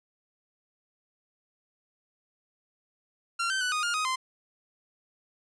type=tone with pitch steps; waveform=sawtooth; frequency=1375 / 1547 / 1488 / 1237 / 1413 / 1252 / 1038 Hz; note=F6 / G6 / F#6 / D#6 / F6 / D#6 / C6; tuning=-27 / -23 / +9 / -10 / +20 / +10 / -14 cents; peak=-23 dBFS; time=3.39-4.16 s; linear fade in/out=10 ms; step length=110 ms; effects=resampled to 22050 Hz